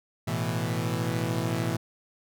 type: chord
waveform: sawtooth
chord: A suspended second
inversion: none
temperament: equal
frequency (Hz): 110 / 123.47 / 164.81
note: A2 / B2 / E3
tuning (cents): 0 / 0 / 0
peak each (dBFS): -27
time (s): 0.27-1.77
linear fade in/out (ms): 10
effects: none